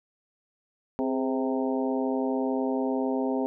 harmonic tone with a mistuned harmonic, 130.81 Hz, C3, in tune, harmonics 2 / 3 / 4 / 5 / 6 / 7, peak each -27 / -31 / -33 / -35 / -37 / -38 dBFS, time 0.99-3.46 s, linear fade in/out 0 ms, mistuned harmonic 3, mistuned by +77 cents, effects none

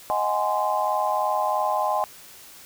sine chord, Ab dominant seventh, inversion second, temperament just, 623 / 747.5 / 830.6 / 1038.3 Hz, Eb5 / Gb5 / Ab5 / C6, +2 / +17 / 0 / -14 cents, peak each -27 / -28 / -25 / -26 dBFS, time 0.1-2.04 s, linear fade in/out 0 ms, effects white hiss -46 dBFS RMS until 2.65 s

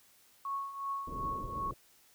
sine tone with tremolo, 1104 Hz, C#6, 7 cents flat, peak -32 dBFS, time 0.45-1.71 s, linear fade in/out 2 ms, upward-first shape triangle, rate 2.7 Hz, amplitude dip 75%
pink low-pass noise, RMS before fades -43 dBFS, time 1.07-1.74 s, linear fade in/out 5 ms, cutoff 560 Hz, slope 48 dB/octave
effects white hiss -64 dBFS RMS until 2.14 s

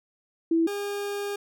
sine / 40% pulse tone pair in turn, 329.6 / 405.7 Hz, E4 / G#4, 0 / -41 cents, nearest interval major third, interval 359 cents, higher second, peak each -19 / -28 dBFS, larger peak first, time 0.51-0.67 / 0.67-1.36 s, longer second, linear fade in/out 5 ms, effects none

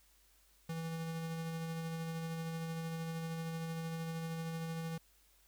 square tone with tremolo, 163.8 Hz, E3, 11 cents flat, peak -38 dBFS, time 0.69-4.98 s, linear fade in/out 5 ms, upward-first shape sine, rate 13 Hz, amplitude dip 25%, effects added 50 Hz sine -70 dBFS peak until 5.47 s + white hiss -69 dBFS RMS until 5.47 s

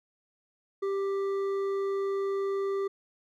sine tone with hard clipping, 393 Hz, G4, 4 cents sharp, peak -29 dBFS, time 0.82-2.88 s, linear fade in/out 10 ms, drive 7 dB, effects none

